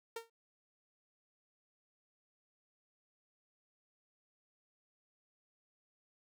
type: tone with exponential decay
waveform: sawtooth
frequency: 458.3 Hz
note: A#4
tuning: 29 cents flat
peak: -34 dBFS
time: 0.16-0.3 s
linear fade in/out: 5 ms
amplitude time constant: 29 ms
effects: none